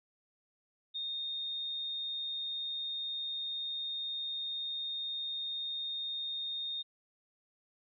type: tone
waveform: sine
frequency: 3679 Hz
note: A#7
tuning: 24 cents flat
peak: -35 dBFS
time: 0.94-6.83 s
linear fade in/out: 20 ms
effects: none